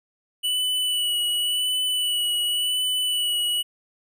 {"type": "tone with vibrato", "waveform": "square", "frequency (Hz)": 2960, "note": "F#7", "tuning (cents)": 0, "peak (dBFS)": -22, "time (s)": [0.43, 3.63], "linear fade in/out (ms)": 20, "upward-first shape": "sine", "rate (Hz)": 0.91, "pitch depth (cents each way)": 23, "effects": []}